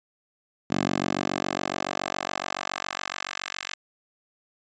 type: tone with high-pass filter sweep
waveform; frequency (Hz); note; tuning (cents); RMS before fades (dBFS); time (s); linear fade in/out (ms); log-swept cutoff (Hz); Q
10% pulse; 47.13; F#1; +33; -30; 0.7-3.75; 10; 210 to 2000; 1
effects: resampled to 16000 Hz